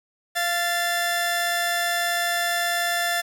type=tone pair together; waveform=sawtooth; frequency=690.3 / 1755 Hz; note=F5 / A6; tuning=-20 / -5 cents; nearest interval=octave + major third; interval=1615 cents; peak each=-21 dBFS; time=0.35-3.22 s; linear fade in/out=20 ms; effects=8-bit